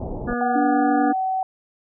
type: low-pass noise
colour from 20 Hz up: pink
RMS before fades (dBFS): -29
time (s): 0-0.34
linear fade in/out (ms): 5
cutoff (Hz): 840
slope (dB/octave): 48
type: harmonic tone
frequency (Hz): 241.5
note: B3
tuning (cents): -39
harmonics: 1 / 2 / 3 / 5 / 6 / 7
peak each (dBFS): -25 / -28 / -30 / -32 / -33 / -33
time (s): 0.27-1.13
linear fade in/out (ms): 20
type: tone with pitch glide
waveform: sine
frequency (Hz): 749 to 756.4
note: F#5 to F#5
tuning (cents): +21 to +38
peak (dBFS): -20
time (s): 0.41-1.43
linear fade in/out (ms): 2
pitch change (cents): +17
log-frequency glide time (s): 0.52-0.79
type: tone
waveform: sine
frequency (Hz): 289.8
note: D4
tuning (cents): -23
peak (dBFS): -19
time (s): 0.55-1.13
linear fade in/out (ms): 10
effects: none